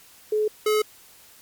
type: tone pair in turn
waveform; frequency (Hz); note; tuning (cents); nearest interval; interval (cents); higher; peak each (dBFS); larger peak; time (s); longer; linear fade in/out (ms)
sine / square; 427 / 427; G#4 / G#4; +48 / +48; unison; 0; neither; -19; neither; 0.32-0.48 / 0.66-0.82; neither; 5
effects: white hiss -51 dBFS RMS until 1.41 s + MP3 96 kbps